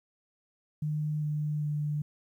sine tone with pitch steps, 151.6 / 150.21 / 148.82 Hz, D#3 / D3 / D3, -45 / +39 / +23 cents, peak -28 dBFS, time 0.82-2.02 s, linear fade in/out 5 ms, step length 400 ms, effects 11-bit

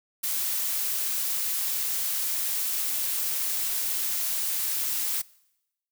blue noise, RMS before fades -28 dBFS, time 0.23-5.22 s, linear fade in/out 10 ms, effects noise-tail reverb RT60 0.9 s tail -23 dB re dry

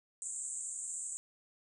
white band-pass noise, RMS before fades -41 dBFS, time 0.22-1.17 s, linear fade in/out 0 ms, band 7100 to 8600 Hz, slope 96 dB/octave, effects none

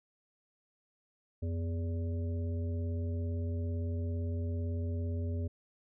harmonic tone with a mistuned harmonic, 82.41 Hz, E2, in tune, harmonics 1 / 3 / 5 / 7, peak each -32 / -42 / -46 / -49 dBFS, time 1.42-5.48 s, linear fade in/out 10 ms, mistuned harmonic 1, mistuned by +120 cents, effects none

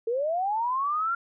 sine linear sweep, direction up, 440.7 to 1396.9 Hz, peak -24 dBFS, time 0.07-1.15 s, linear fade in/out 5 ms, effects none

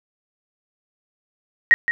sine tone with echo, 1881 Hz, A#6, 15 cents sharp, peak -7 dBFS, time 1.71-1.74 s, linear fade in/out 0 ms, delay 170 ms, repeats 1, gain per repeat -10 dB, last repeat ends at 1.91 s, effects none

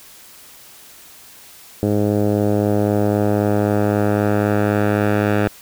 10% pulse tone with low-pass filter sweep, 103.83 Hz, G#2, in tune, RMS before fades -17 dBFS, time 1.83-5.48 s, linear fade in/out 0 ms, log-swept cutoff 480 to 2100 Hz, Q 1, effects white hiss -43 dBFS RMS until 5.61 s

